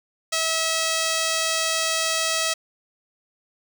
5% pulse tone, 647 Hz, E5, 32 cents flat, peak -10 dBFS, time 0.32-2.54 s, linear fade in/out 10 ms, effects none

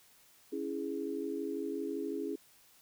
sine chord, C# minor, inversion none, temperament equal, 277.2 / 329.6 / 415.3 Hz, C#4 / E4 / G#4, 0 / 0 / 0 cents, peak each -39 / -39 / -38 dBFS, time 0.52-2.36 s, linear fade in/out 10 ms, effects white hiss -63 dBFS RMS until 2.81 s

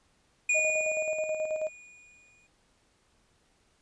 square tone with exponential decay, 2452 Hz, D#7, 26 cents flat, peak -23 dBFS, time 0.49-2.47 s, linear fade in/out 5 ms, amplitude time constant 430 ms
sine tone with tremolo, 623 Hz, D#5, 2 cents sharp, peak -27 dBFS, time 0.54-1.69 s, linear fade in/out 20 ms, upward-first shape square, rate 9.3 Hz, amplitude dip 50%
effects pink hiss -68 dBFS RMS until 3.81 s + resampled to 22050 Hz

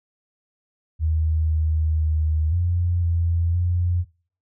sine tone with pitch steps, 79.1 / 78.6 / 78 / 87.5 / 84.7 / 88 Hz, D#2 / D#2 / D#2 / F2 / E2 / F2, +29 / +18 / +5 / +4 / +48 / +14 cents, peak -18 dBFS, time 0.99-4.05 s, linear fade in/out 50 ms, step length 510 ms, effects noise-tail reverb RT60 0.4 s tail -19 dB re dry

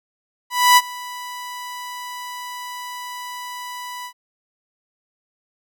sawtooth tone with ADSR envelope, 987.8 Hz, B5, in tune, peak -4 dBFS, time 0.5-4.13 s, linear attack 270 ms, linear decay 39 ms, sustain -22 dB, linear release 77 ms, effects none

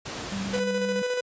pink noise, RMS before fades -34 dBFS, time 0.05-0.6 s, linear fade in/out 10 ms
sine tone with vibrato, 196 Hz, G3, in tune, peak -29 dBFS, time 0.32-1.02 s, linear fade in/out 2 ms, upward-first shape square, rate 9.3 Hz, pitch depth 14 cents each way
45% pulse tone with tremolo, 496.7 Hz, B4, 10 cents sharp, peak -24 dBFS, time 0.53-1.21 s, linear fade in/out 10 ms, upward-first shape square, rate 14 Hz, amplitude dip 35%
effects high-pass 80 Hz 12 dB/octave + resampled to 16000 Hz

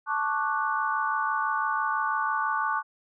sine chord, D major seventh, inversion second, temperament equal, 880 / 1108.7 / 1174.7 / 1480 Hz, A5 / C#6 / D6 / F#6, 0 / 0 / 0 / 0 cents, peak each -30 dBFS, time 0.06-2.83 s, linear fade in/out 50 ms, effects none

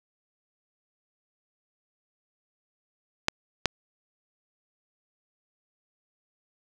clicks, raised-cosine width 0.2 ms, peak -4 dBFS, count 2, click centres 3.284 / 3.657 s, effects none

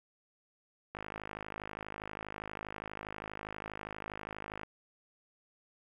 click train, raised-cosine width 0.5 ms, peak -25 dBFS, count 194, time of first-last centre 0.95-4.633 s, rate 52.4 Hz, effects 10-bit

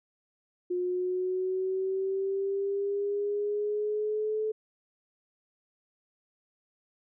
sine linear sweep, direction up, 357.2 to 434.5 Hz, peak -27 dBFS, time 0.7-4.52 s, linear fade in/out 10 ms, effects none

